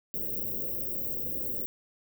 white band-stop noise, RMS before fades -33 dBFS, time 0.14-1.66 s, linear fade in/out 0 ms, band 580 to 15000 Hz, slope 96 dB/octave, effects none

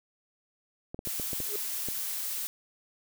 clicks, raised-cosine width 2 ms, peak -24 dBFS, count 7, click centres 0.945 / 0.991 / 1.073 / 1.198 / 1.332 / 1.403 / 1.886 s
blue noise, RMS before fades -34 dBFS, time 1.05-2.47 s, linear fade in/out 0 ms
triangle tone with exponential growth, 415.3 Hz, G#4, in tune, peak -29 dBFS, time 1.43-1.56 s, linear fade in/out 2 ms, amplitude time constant 28 ms
effects none

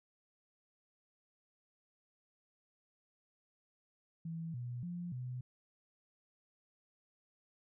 sine tone with pitch steps, 164.4 / 122 / 175.1 / 125.6 Hz, E3 / B2 / F3 / B2, -4 / -21 / +5 / +30 cents, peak -39 dBFS, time 4.25-5.41 s, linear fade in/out 5 ms, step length 290 ms, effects none

